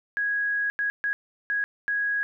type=tone bursts at uneven times; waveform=sine; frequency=1657 Hz; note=G#6; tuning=4 cents flat; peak=-23 dBFS; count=5; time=0.17-0.7 / 0.79-0.9 / 1.04-1.13 / 1.5-1.64 / 1.88-2.23 s; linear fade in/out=0 ms; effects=none